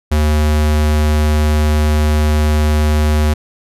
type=tone; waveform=square; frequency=75.8 Hz; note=D#2; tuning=45 cents flat; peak=-11 dBFS; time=0.11-3.34 s; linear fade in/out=10 ms; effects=resampled to 32000 Hz